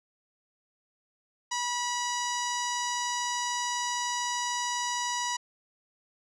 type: tone with low-pass filter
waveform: sawtooth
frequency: 973 Hz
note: B5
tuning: 26 cents flat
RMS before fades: -31 dBFS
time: 1.51-5.37 s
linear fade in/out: 10 ms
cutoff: 6400 Hz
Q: 3.5
effects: none